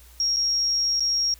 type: tone with dropouts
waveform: sine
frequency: 5588 Hz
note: F8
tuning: in tune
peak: -20 dBFS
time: 0.2-1.34 s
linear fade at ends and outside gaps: 1 ms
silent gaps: 0.363-0.368 / 0.997-1.005 s
effects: added 60 Hz sine -48 dBFS peak until 1.39 s + white hiss -53 dBFS RMS until 1.39 s